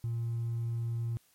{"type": "tone with hard clipping", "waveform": "triangle", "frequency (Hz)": 116.3, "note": "A#2", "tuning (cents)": -4, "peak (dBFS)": -30, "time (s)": [0.04, 1.17], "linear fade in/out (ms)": 0, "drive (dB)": 2, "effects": ["white hiss -67 dBFS RMS until 1.34 s", "MP3 64 kbps"]}